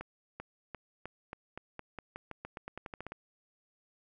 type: accelerating click train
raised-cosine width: 0.5 ms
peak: -26 dBFS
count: 19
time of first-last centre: 0.01-3.12 s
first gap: 390 ms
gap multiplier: 0.89
effects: none